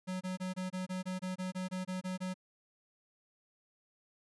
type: tone bursts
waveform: square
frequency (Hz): 185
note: F#3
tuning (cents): 0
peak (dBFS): -36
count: 14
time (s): 0.07-2.342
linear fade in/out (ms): 20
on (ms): 140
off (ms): 24
effects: resampled to 24000 Hz